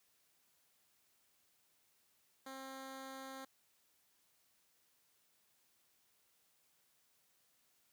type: tone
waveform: 10% pulse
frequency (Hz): 266.5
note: C4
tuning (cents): +32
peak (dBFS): -39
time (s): 2.46-3.45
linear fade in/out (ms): 5
effects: white hiss -75 dBFS RMS until 7.92 s + high-pass 60 Hz 12 dB/octave